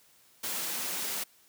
white high-pass noise, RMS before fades -34 dBFS, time 0.43-1.24 s, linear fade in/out 10 ms, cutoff 150 Hz, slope 48 dB/octave, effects white hiss -62 dBFS RMS until 1.48 s + high-pass 60 Hz 12 dB/octave

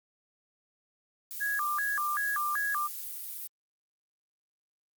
violet noise, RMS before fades -39 dBFS, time 1.31-3.47 s, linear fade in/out 0 ms
sine tone with vibrato, 1406 Hz, F6, 11 cents sharp, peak -28 dBFS, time 1.4-2.88 s, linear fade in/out 20 ms, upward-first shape square, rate 2.6 Hz, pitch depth 290 cents each way
effects Opus 48 kbps

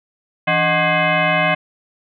sine tone with frequency modulation, 740 Hz, F#5, in tune, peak -13 dBFS, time 0.47-1.55 s, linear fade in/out 10 ms, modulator 453 Hz, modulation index 4.2, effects none

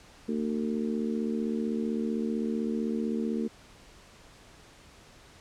harmonic tone, 75.7 Hz, D#2, 47 cents flat, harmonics 3 / 4 / 5 / 6, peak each -29 / -36 / -36 / -37 dBFS, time 0.28-3.48 s, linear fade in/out 10 ms, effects pink hiss -54 dBFS RMS until 5.4 s + low-pass 8000 Hz 12 dB/octave

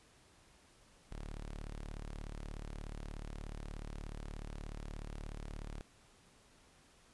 sawtooth tone, 36.71 Hz, D1, in tune, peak -39 dBFS, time 1.11-5.81 s, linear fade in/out 0 ms, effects pink hiss -65 dBFS RMS until 7.13 s + resampled to 24000 Hz

